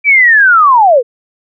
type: linear sweep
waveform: sine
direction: down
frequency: 2349 to 447.3 Hz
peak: -3 dBFS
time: 0.04-1.03 s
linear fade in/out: 50 ms
effects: none